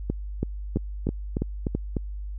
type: two click trains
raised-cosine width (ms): 3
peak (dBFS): -12 / -13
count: 6 / 5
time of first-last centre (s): 0.1-1.75 / 0.77-1.968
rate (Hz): 3.03 / 3.34
effects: added 50 Hz sine -31 dBFS peak until 2.38 s